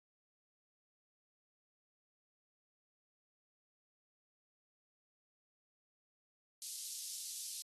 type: high-pass noise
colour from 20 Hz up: pink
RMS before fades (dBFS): -45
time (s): 6.62-7.62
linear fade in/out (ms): 0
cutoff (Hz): 4500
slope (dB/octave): 24
effects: AAC 32 kbps